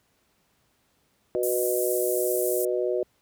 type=harmonic tone; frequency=123 Hz; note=B2; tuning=7 cents flat; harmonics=3 / 4 / 5; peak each=-26 / -28 / -29 dBFS; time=1.35-3.03 s; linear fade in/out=0 ms
type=band-pass noise; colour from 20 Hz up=white; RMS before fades=-32 dBFS; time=1.43-2.65 s; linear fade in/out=2 ms; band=8200 to 15000 Hz; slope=24 dB/octave
effects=pink hiss -68 dBFS RMS until 3.21 s + high-pass 60 Hz 12 dB/octave